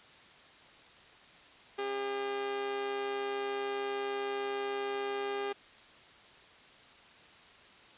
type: tone with amplitude modulation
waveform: sawtooth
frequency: 403.3 Hz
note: G4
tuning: 49 cents sharp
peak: -27 dBFS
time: 1.78-5.53 s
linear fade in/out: 10 ms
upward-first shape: sine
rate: 133 Hz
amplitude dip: 45%
effects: white hiss -56 dBFS RMS until 7.97 s + resampled to 8000 Hz